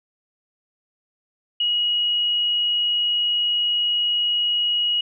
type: tone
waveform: sine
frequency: 2900 Hz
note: F#7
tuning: 35 cents flat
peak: -18 dBFS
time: 1.6-5.01 s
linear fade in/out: 5 ms
effects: none